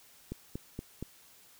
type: click train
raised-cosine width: 3 ms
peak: -24 dBFS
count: 4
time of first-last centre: 0.32-1.026 s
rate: 4.25 Hz
effects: white hiss -59 dBFS RMS until 1.59 s